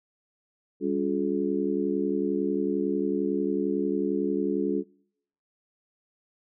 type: harmonic tone with a mistuned harmonic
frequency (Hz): 71.1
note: C#2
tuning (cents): +45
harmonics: 3 / 4 / 5 / 6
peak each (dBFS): -31 / -28 / -29 / -30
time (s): 0.8-4.84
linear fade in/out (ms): 50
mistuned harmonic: 3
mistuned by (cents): -130
effects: noise-tail reverb RT60 0.7 s tail -25 dB re dry